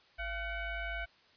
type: tone with frequency modulation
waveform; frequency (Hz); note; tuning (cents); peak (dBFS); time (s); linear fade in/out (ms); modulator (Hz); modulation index
sine; 784; G5; 0; -35; 0.18-1.06; 20; 732; 2.3
effects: white hiss -64 dBFS RMS until 1.36 s + resampled to 11025 Hz